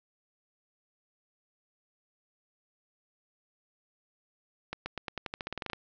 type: accelerating click train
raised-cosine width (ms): 0.3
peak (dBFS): -19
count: 15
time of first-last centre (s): 4.73-5.733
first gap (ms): 130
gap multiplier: 0.9
effects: resampled to 16000 Hz + 10-bit